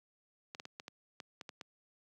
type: clicks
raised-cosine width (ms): 0.2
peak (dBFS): -27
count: 9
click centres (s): 0.549 / 0.599 / 0.654 / 0.799 / 0.881 / 1.202 / 1.412 / 1.492 / 1.612
effects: high-pass 150 Hz 12 dB/octave